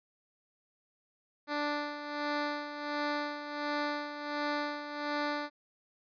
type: tone with tremolo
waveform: 10% pulse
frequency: 293.7 Hz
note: D4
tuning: in tune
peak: -22 dBFS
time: 1.47-5.5 s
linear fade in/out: 50 ms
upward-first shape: sine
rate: 1.4 Hz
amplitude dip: 65%
effects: resampled to 11025 Hz